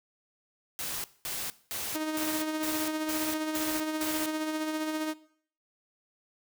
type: noise bursts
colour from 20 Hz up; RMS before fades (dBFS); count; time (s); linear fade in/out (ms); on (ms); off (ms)
white; -35; 8; 0.79-4.26; 0; 250; 210
type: tone with tremolo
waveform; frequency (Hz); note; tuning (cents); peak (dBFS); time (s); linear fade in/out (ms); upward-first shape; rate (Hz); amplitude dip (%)
sawtooth; 311.1; D#4; 0; -25; 1.94-5.14; 20; sine; 15; 40
effects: noise-tail reverb RT60 0.6 s tail -19 dB re dry